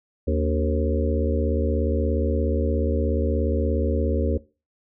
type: harmonic tone with a mistuned harmonic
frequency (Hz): 76.9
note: D#2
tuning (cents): -20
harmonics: 1 / 3 / 4 / 5 / 6 / 7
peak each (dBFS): -22 / -28 / -29 / -30 / -28 / -29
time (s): 0.27-4.38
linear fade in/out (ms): 10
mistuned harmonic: 4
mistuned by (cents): -94
effects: noise-tail reverb RT60 0.3 s tail -19 dB re dry